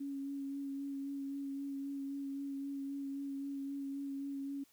sine tone with vibrato, 277.2 Hz, C#4, in tune, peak -38 dBFS, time 0-4.64 s, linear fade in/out 10 ms, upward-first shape sine, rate 3.8 Hz, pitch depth 17 cents each way, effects white hiss -69 dBFS RMS until 4.72 s

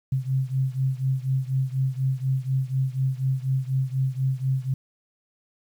sine beating tone pair, 130.81 / 134.91 Hz, C3 / C#3, 0 / -47 cents, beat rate 4.1 Hz, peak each -24 / -26 dBFS, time 0.12-4.74 s, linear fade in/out 5 ms, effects 9-bit

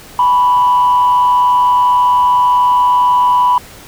sine tone with frequency modulation, 987.8 Hz, B5, in tune, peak -6 dBFS, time 0.19-3.58 s, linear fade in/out 2 ms, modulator 146 Hz, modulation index 0.29, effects tanh soft clip ceiling -4 dBFS + pink hiss -36 dBFS RMS until 3.87 s

